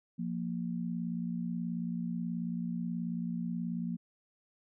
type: tone pair together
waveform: sine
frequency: 174.61 / 233.1 Hz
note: F3 / A#3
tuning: 0 / 0 cents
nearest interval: perfect fourth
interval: 500 cents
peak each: -35 / -36 dBFS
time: 0.18-3.97 s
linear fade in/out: 20 ms
effects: none